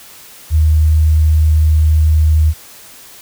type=tone; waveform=sine; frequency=77.78 Hz; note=D#2; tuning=in tune; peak=-7 dBFS; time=0.5-2.54 s; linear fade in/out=50 ms; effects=white hiss -38 dBFS RMS until 3.21 s